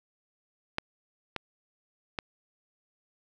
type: clicks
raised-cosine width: 0.3 ms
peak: -12 / -16 / -15 dBFS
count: 3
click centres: 0.784 / 1.363 / 2.188 s
effects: none